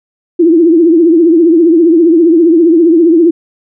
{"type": "tone with vibrato", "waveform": "sine", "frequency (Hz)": 332.5, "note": "E4", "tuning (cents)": 15, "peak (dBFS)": -3, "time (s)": [0.39, 3.31], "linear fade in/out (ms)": 10, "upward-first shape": "triangle", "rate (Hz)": 15, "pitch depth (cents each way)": 130, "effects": []}